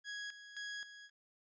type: tone with tremolo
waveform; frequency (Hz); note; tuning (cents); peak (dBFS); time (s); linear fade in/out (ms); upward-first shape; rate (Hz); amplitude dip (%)
sawtooth; 1661.2; G#6; 0; -38; 0.04-1.1; 50; square; 1.9; 70
effects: resampled to 16000 Hz